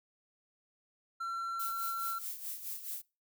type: tone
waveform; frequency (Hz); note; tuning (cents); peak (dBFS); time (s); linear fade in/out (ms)
triangle; 1357; E6; +50; -33; 1.2-2.19; 10
type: noise with tremolo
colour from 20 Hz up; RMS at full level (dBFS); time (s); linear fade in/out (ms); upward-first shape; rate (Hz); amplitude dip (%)
violet; -39; 1.59-3.02; 10; sine; 4.7; 65
effects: noise-tail reverb RT60 0.3 s tail -24 dB re dry